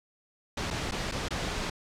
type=noise with dropouts; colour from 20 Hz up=pink; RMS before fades=-32 dBFS; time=0.57-1.7 s; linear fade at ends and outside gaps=5 ms; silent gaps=0.704-0.708 / 0.912-0.919 / 1.115-1.12 / 1.285-1.306 s; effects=low-pass 6000 Hz 12 dB/octave